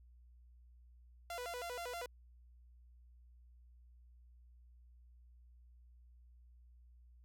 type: tone with vibrato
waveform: sawtooth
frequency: 583 Hz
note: D5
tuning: 13 cents flat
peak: -38 dBFS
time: 1.3-2.06 s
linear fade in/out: 2 ms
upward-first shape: square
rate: 6.3 Hz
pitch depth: 290 cents each way
effects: added 60 Hz sine -59 dBFS peak until 7.24 s